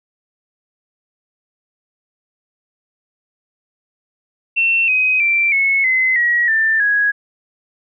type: tone with pitch steps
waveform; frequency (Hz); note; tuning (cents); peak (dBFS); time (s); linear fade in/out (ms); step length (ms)
sine; 2700 / 2519 / 2350 / 2193 / 2046 / 1909.2 / 1781.3 / 1662; E7 / D#7 / D7 / C#7 / C7 / A#6 / A6 / G#6; +41 / +21 / +1 / -19 / -39 / +41 / +21 / +1; -12; 4.56-7.12; 20; 320
effects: none